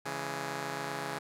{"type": "chord", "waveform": "5% pulse", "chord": "C# minor", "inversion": "none", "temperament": "just", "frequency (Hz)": [138.59, 166.31, 207.9], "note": ["C#3", "E3", "G#3"], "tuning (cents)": [0, 16, 2], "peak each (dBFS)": [-27, -29, -33], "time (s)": [0.05, 1.19], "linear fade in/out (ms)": 10, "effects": ["low-pass 12000 Hz 12 dB/octave"]}